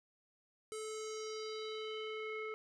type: tone with low-pass filter sweep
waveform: square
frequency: 434.5 Hz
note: A4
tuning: 22 cents flat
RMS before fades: -43 dBFS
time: 0.72-2.54 s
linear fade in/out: 0 ms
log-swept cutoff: 9000 to 1900 Hz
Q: 3.7
effects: none